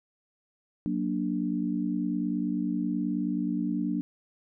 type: chord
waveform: sine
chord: Gb augmented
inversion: none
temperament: equal with one note detuned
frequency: 185 / 234.8 / 293.7 Hz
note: Gb3 / Bb3 / D4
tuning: 0 / +13 / 0 cents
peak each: -31 / -31 / -30 dBFS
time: 0.86-4.01 s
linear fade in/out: 0 ms
effects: none